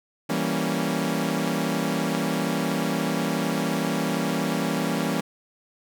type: chord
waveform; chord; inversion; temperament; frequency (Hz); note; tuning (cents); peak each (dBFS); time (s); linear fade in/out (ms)
sawtooth; E diminished seventh; none; equal; 164.81 / 196 / 233.1 / 277.2; E3 / G3 / Bb3 / Db4; 0 / 0 / 0 / 0; -25; 0.29-5.21; 10
effects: none